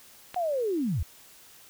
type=click; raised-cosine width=0.3 ms; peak=-21 dBFS; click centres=0.344 s
type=linear sweep; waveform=sine; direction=down; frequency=740 to 58.8 Hz; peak=-25 dBFS; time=0.36-1.03 s; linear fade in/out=5 ms
effects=white hiss -53 dBFS RMS until 1.69 s